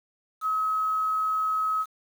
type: tone with quantisation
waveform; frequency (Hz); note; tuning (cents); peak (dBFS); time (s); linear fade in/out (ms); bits
sine; 1279; D#6; +47; -23; 0.41-1.86; 50; 8
effects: none